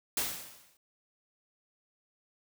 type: noise with exponential decay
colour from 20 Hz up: white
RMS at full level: -29 dBFS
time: 0.17-0.77 s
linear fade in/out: 2 ms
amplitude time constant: 130 ms
effects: none